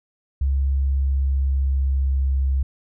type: tone with pitch glide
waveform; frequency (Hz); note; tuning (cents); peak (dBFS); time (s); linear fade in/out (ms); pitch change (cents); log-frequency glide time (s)
sine; 68.2 to 67.07; C#2 to C2; -28 to +43; -17; 0.41-2.63; 5; -29; 0.66-2.52
effects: none